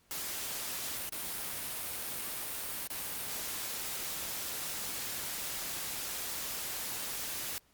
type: noise with dropouts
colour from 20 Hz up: white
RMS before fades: -38 dBFS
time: 0.11-7.58 s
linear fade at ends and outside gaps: 0 ms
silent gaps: 1.092-1.123 / 2.873-2.902 s
effects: pink hiss -68 dBFS RMS until 7.73 s + Opus 48 kbps